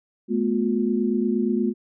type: tone cluster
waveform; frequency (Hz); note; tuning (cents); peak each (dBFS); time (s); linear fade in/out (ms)
sine; 214.2 / 242.7 / 358.1; A3 / B3 / F4; -46 / -30 / +43; -23 / -24 / -25; 0.28-1.74; 50
effects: none